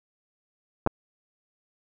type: clicks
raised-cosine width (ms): 1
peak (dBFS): -9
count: 2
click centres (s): 0.864 / 0.873
effects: none